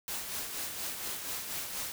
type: noise with tremolo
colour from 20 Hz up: white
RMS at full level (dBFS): -36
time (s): 0.08-1.92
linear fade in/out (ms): 0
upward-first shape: sine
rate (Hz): 4.2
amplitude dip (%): 45
effects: none